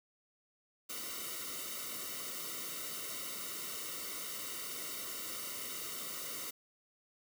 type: noise with comb filter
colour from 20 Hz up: white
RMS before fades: -42 dBFS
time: 0.89-6.51 s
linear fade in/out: 10 ms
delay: 1.2 ms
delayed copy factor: -1
effects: none